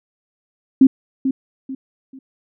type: tone with echo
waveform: sine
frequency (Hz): 265.7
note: C4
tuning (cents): +27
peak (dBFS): -5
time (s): 0.81-0.87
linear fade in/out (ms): 5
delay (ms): 440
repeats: 3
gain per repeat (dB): -10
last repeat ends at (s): 2.19
effects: none